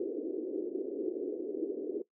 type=band-pass noise; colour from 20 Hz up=pink; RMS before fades=-36 dBFS; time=0-2.02 s; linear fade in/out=5 ms; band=310 to 440 Hz; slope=48 dB/octave; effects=noise-tail reverb RT60 0.1 s tail -18 dB re dry